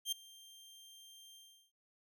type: tone with ADSR envelope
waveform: sawtooth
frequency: 3172 Hz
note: G7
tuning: 20 cents sharp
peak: -29 dBFS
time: 0.05-1.72 s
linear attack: 71 ms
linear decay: 7 ms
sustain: -23 dB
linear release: 370 ms
effects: none